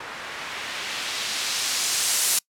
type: noise with low-pass filter sweep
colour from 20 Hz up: blue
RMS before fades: -27 dBFS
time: 0-2.39 s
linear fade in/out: 5 ms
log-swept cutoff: 1400 to 10000 Hz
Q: 0.86
effects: noise-tail reverb RT60 0.1 s tail -26 dB re dry